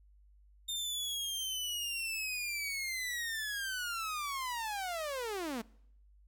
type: linear sweep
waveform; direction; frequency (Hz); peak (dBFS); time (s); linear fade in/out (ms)
sawtooth; down; 3643 to 211.2; -32; 0.68-5.62; 10
effects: noise-tail reverb RT60 0.7 s tail -23 dB re dry + added 50 Hz sine -59 dBFS peak until 6.27 s